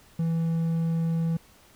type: tone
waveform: triangle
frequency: 164.81 Hz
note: E3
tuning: in tune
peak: -21 dBFS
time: 0.19-1.37 s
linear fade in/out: 5 ms
effects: pink hiss -56 dBFS RMS until 1.75 s